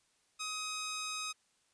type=tone; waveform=10% pulse; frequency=1260 Hz; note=D#6; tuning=21 cents sharp; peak=-29 dBFS; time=0.39-1.33 s; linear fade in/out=20 ms; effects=white hiss -73 dBFS RMS until 1.73 s + resampled to 22050 Hz